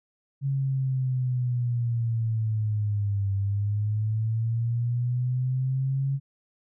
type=linear two-way sweep; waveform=sine; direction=down then up; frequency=138.3 to 98 to 138.3 Hz; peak=-23 dBFS; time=0.41-6.2 s; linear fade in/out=50 ms; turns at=3.33 s; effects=none